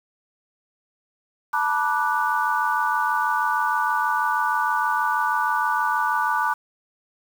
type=chord; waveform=sine; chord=B minor seventh; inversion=third; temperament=equal with one note detuned; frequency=880 / 966.3 / 1174.7 / 1480 Hz; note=A5 / B5 / D6 / F#6; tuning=0 / -38 / 0 / 0 cents; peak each=-25 dBFS; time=1.53-6.54 s; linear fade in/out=10 ms; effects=7-bit